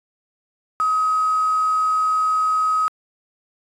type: tone with quantisation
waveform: sine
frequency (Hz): 1267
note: D#6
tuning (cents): +31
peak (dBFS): -16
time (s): 0.8-2.88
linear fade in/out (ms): 0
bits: 6
effects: resampled to 24000 Hz